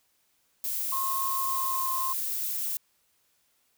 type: noise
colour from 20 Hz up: violet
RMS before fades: -31 dBFS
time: 0.64-2.77 s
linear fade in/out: 2 ms
type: tone with pitch glide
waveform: sine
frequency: 1073 to 1055.8 Hz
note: C6 to C6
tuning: +43 to +15 cents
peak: -29 dBFS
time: 0.92-2.13 s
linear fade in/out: 5 ms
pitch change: -28 cents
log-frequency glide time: 1.41-1.89 s
effects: white hiss -70 dBFS RMS until 3.77 s